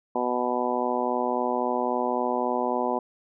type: harmonic tone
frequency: 123.7 Hz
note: B2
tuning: 3 cents sharp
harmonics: 2 / 3 / 4 / 5 / 6 / 7 / 8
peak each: -31 / -31 / -31 / -31 / -31 / -31 / -31 dBFS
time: 0.15-2.99 s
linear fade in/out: 5 ms
effects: none